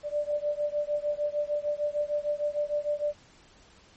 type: beating tone pair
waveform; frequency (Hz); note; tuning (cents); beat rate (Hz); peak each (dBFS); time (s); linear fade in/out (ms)
sine; 587.3 / 593.9; D5 / D5; 0 / +19; 6.6; -29 / -30; 0.03-3.15; 50
effects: pink hiss -57 dBFS RMS until 3.96 s + MP3 32 kbps